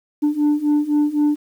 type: beating tone pair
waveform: sine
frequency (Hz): 293.7 / 297.6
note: D4 / D4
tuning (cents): 0 / +23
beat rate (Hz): 3.9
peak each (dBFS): -17 / -15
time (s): 0.22-1.36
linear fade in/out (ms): 20
effects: tanh soft clip ceiling -12 dBFS + 8-bit